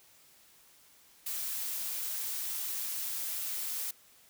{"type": "noise", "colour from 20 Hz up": "blue", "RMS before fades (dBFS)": -36, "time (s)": [1.26, 3.91], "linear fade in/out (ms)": 5, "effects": ["white hiss -61 dBFS RMS until 4.29 s"]}